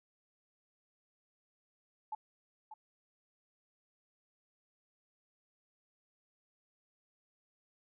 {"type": "tone with echo", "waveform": "sine", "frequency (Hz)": 863, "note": "A5", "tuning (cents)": -34, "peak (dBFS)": -36, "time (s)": [2.12, 2.15], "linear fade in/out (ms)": 5, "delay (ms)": 590, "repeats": 1, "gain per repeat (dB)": -10, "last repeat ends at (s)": 2.74, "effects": []}